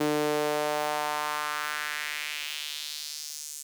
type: tone with high-pass filter sweep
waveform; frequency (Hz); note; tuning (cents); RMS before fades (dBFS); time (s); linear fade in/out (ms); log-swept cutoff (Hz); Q
sawtooth; 149.8; D3; +35; -31; 0-3.63; 10; 330 to 7400; 2.2
effects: none